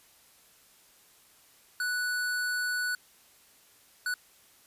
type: tone bursts at uneven times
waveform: square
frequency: 1480 Hz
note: F#6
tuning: in tune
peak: -29 dBFS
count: 2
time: 1.8-2.95 / 4.06-4.14 s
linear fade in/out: 2 ms
effects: white hiss -60 dBFS RMS until 4.66 s + resampled to 32000 Hz